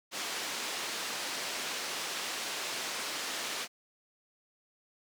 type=band-pass noise; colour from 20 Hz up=white; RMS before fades=-37 dBFS; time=0.11-3.68 s; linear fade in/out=50 ms; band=260 to 5500 Hz; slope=12 dB/octave; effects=none